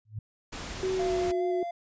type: tone with exponential growth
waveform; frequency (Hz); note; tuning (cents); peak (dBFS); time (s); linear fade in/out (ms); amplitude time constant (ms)
sine; 107.5; A2; -40; -29; 0.05-0.19; 5; 30
type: noise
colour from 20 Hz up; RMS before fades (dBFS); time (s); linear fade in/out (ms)
pink; -38; 0.52-1.32; 10
type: tone with pitch glide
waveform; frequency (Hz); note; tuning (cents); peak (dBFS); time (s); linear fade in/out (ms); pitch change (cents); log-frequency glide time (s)
sine; 376.4 to 362.7; F#4 to F#4; +30 to -34; -26; 0.83-1.63; 2; -64; 0.94-1.26
type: tone with vibrato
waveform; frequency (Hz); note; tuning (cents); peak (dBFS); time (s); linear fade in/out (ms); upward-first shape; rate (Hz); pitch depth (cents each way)
triangle; 684; F5; -36; -30; 0.99-1.71; 5; square; 4.8; 16
effects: resampled to 16000 Hz